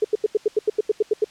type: tone bursts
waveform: sine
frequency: 426.3 Hz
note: G#4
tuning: 45 cents sharp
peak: -14 dBFS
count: 12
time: 0.02-1.244 s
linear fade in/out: 5 ms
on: 25 ms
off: 84 ms
effects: white hiss -49 dBFS RMS until 1.3 s + low-pass 6000 Hz 12 dB/octave